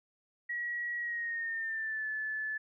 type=tone with pitch glide; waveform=sine; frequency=1915 to 1735.9 Hz; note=A#6 to A6; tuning=+46 to -24 cents; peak=-33 dBFS; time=0.49-2.58 s; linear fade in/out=10 ms; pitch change=-170 cents; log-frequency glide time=0.98-2.07 s; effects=none